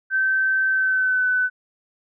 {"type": "tone with pitch glide", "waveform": "sine", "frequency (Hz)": [1546, 1503.7], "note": ["G6", "F#6"], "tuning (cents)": [-24, 28], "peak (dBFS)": -17, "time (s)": [0.1, 1.5], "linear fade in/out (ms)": 50, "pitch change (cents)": -48, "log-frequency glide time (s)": [0.69, 1.27], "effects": []}